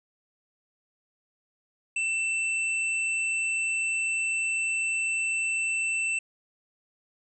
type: tone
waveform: square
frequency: 2672 Hz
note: E7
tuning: 23 cents sharp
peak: -26 dBFS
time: 1.96-6.19 s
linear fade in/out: 5 ms
effects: resampled to 22050 Hz